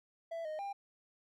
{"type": "tone with pitch steps", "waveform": "triangle", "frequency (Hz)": [664, 619, 798], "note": ["E5", "D#5", "G5"], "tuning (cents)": [12, -9, 31], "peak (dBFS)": -36, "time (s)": [0.31, 0.73], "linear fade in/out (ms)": 10, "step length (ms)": 140, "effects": []}